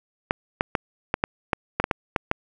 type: clicks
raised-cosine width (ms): 0.5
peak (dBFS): -5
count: 11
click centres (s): 0.309 / 0.609 / 0.752 / 1.141 / 1.239 / 1.532 / 1.8 / 1.841 / 1.912 / 2.162 / 2.314
effects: none